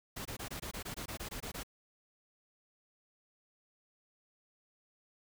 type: noise bursts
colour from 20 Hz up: pink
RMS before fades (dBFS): -42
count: 13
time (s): 0.16-1.634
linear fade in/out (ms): 10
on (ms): 94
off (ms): 21
effects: none